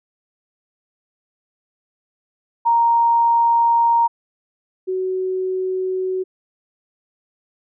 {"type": "tone pair in turn", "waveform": "sine", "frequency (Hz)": [932.3, 373.5], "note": ["A#5", "F#4"], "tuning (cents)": [0, 16], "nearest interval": "octave + major third", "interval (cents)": 1584, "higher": "first", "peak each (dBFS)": [-12, -19], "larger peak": "first", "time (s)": [[2.65, 4.08], [4.87, 6.24]], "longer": "first", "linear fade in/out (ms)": 20, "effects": []}